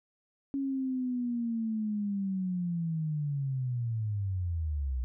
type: linear sweep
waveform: sine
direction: down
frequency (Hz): 277.2 to 60.2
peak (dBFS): -29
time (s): 0.54-5.04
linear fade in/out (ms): 0
effects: none